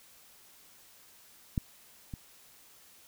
clicks, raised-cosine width 5 ms, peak -16 / -26 dBFS, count 2, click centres 1.578 / 2.138 s, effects white hiss -58 dBFS RMS until 3.07 s

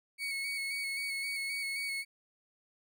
35% pulse tone with vibrato, 2217 Hz, C#7, in tune, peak -32 dBFS, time 0.18-2.05 s, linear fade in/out 50 ms, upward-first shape square, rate 3.8 Hz, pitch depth 21 cents each way, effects none

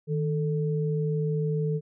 sine tone pair together, 155.56 / 440 Hz, D#3 / A4, 0 / 0 cents, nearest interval octave + tritone, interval 1800 cents, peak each -25 / -30 dBFS, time 0.07-1.81 s, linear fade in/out 50 ms, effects none

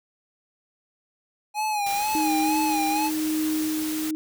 square tone with vibrato, 830.6 Hz, G#5, in tune, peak -24 dBFS, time 1.54-3.11 s, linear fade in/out 50 ms, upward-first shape sine, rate 2.1 Hz, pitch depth 68 cents each way
white noise, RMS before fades -34 dBFS, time 1.86-4.11 s, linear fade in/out 5 ms
sine tone with tremolo, 311.1 Hz, D#4, in tune, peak -22 dBFS, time 2.15-4.15 s, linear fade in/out 0 ms, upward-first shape sine, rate 0.97 Hz, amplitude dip 35%
effects none

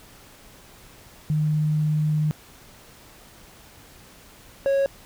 sine / triangle tone pair in turn, 152.8 / 549.9 Hz, D#3 / C#5, -31 / -14 cents, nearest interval octave + minor seventh, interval 2217 cents, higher second, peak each -19 / -16 dBFS, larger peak second, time 1.3-2.31 / 4.66-4.86 s, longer first, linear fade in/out 0 ms, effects pink hiss -49 dBFS RMS until 5.05 s

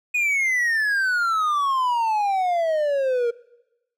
triangle exponential sweep, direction down, 2489 to 463.4 Hz, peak -17 dBFS, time 0.14-3.31 s, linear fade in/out 10 ms, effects noise-tail reverb RT60 1.0 s tail -23 dB re dry

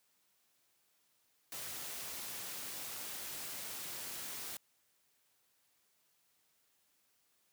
white noise, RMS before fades -44 dBFS, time 1.52-4.57 s, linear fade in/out 2 ms, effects white hiss -75 dBFS RMS until 7.52 s + high-pass 80 Hz 12 dB/octave

